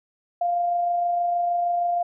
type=tone with amplitude modulation; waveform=sine; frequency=698.5 Hz; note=F5; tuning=in tune; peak=-19 dBFS; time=0.41-2.03 s; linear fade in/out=5 ms; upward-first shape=sine; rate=26.4 Hz; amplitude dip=25%; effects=none